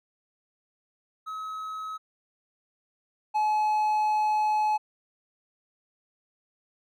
triangle tone pair in turn, 1281 / 853 Hz, E6 / G#5, -50 / +46 cents, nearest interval perfect fifth, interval 704 cents, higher first, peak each -31 / -20 dBFS, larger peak second, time 1.26-1.98 / 3.34-4.78 s, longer second, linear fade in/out 20 ms, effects none

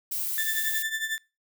violet noise, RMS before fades -30 dBFS, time 0.11-0.83 s, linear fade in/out 10 ms
35% pulse tone with tremolo, 1769 Hz, A6, 9 cents sharp, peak -23 dBFS, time 0.38-1.18 s, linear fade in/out 0 ms, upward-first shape triangle, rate 11 Hz, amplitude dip 80%
effects noise-tail reverb RT60 0.3 s tail -24 dB re dry

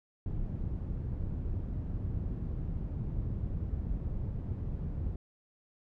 white low-pass noise, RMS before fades -35 dBFS, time 0.26-5.16 s, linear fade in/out 2 ms, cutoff 100 Hz, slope 12 dB/octave, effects none

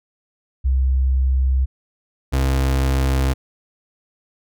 sine / 35% pulse tone pair in turn, 65.41 / 66.48 Hz, C2 / C2, 0 / +28 cents, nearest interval unison, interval 28 cents, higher second, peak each -14 dBFS, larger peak neither, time 0.64-1.66 / 2.32-3.34 s, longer neither, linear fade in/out 20 ms, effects none

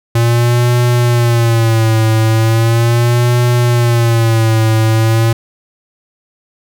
square tone with vibrato, 116.1 Hz, A#2, 7 cents flat, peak -9 dBFS, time 0.15-5.33 s, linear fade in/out 5 ms, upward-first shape sine, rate 0.38 Hz, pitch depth 81 cents each way, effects none

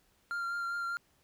triangle tone with vibrato, 1389 Hz, F6, 10 cents flat, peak -31 dBFS, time 0.31-0.97 s, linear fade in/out 0 ms, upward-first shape triangle, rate 5 Hz, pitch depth 20 cents each way, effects pink hiss -70 dBFS RMS until 1.23 s

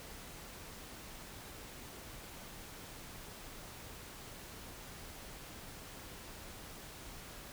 silence, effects pink hiss -50 dBFS RMS until 7.52 s

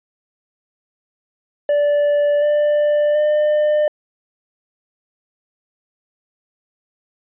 triangle tone with pitch steps, 583 / 592.2 / 601.5 Hz, D5 / D5 / D5, -13 / +14 / +41 cents, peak -11 dBFS, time 1.69-3.88 s, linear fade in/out 2 ms, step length 730 ms, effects resampled to 8000 Hz

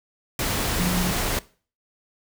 sine tone in noise, 179.3 Hz, F3, 46 cents sharp, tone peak -22 dBFS, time 0.79-1.11 s, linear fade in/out 2 ms, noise pink, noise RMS -25 dBFS, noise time 0.39-1.39 s, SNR 0 dB, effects noise-tail reverb RT60 0.4 s tail -20 dB re dry

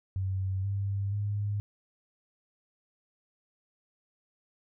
sine tone with pitch steps, 95.2 / 99.2 / 102.7 Hz, F#2 / G2 / G#2, +50 / +21 / -19 cents, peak -28 dBFS, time 0.16-1.6 s, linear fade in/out 0 ms, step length 480 ms, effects none

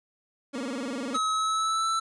30% pulse tone with vibrato, 257.1 Hz, C4, 30 cents flat, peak -28 dBFS, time 0.53-1.18 s, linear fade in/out 20 ms, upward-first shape square, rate 20 Hz, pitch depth 150 cents each way
square tone with pitch glide, 1281 to 1326.2 Hz, E6 to E6, -50 to +10 cents, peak -25 dBFS, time 1.14-2 s, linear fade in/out 10 ms, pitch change +60 cents, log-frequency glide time 1.31-1.88 s
effects resampled to 22050 Hz

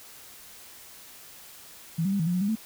sine tone with pitch steps, 164.2 / 193.8 / 199.8 / 161.4 / 176.4 / 181.7 / 201.1 / 220.6 Hz, E3 / G3 / G3 / E3 / F3 / F#3 / G3 / A3, -6 / -20 / +33 / -36 / +18 / -31 / +44 / +5 cents, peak -23 dBFS, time 1.98-2.556 s, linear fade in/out 10 ms, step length 72 ms, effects white hiss -48 dBFS RMS until 2.65 s

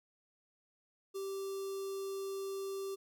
square tone with notch filter, 390 Hz, G4, 9 cents flat, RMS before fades -40 dBFS, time 1.14-2.96 s, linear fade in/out 20 ms, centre 2000 Hz, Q 0.61, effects none

